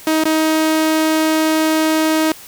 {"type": "tone with dropouts", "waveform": "sawtooth", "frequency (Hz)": 315.3, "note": "D#4", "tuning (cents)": 23, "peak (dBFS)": -9, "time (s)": [0.07, 2.32], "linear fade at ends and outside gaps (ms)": 2, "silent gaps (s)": [0.238, 0.254], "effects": ["white hiss -38 dBFS RMS until 2.47 s"]}